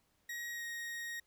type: tone with pitch glide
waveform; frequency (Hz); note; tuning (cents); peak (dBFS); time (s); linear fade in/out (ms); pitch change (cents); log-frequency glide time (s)
40% pulse; 1894 to 1874.4; A#6 to A#6; +27 to +9; -39; 0.29-1.2; 5; -18; 0.52-0.64
effects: pink hiss -75 dBFS RMS until 1.26 s